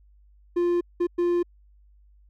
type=tone bursts at uneven times; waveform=triangle; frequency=349.2 Hz; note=F4; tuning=in tune; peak=-18 dBFS; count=3; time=0.56-0.81 / 1-1.07 / 1.18-1.43 s; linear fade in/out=10 ms; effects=added 50 Hz sine -53 dBFS peak until 2.29 s